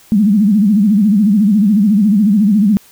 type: tone with vibrato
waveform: sine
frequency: 206.6 Hz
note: G#3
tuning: 9 cents flat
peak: -7 dBFS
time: 0.12-2.77 s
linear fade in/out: 0 ms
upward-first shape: sine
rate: 14 Hz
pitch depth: 140 cents each way
effects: white hiss -45 dBFS RMS until 2.91 s